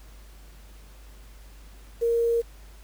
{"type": "tone with quantisation", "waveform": "sine", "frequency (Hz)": 466.2, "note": "A#4", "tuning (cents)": 0, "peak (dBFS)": -20, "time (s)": [2.01, 2.42], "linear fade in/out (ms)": 20, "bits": 8, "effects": ["added 50 Hz sine -45 dBFS peak until 2.83 s", "pink hiss -55 dBFS RMS until 2.83 s"]}